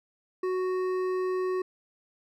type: tone with hard clipping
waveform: triangle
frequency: 370 Hz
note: F#4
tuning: in tune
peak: -28 dBFS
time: 0.43-1.62 s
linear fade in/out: 5 ms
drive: 13 dB
effects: none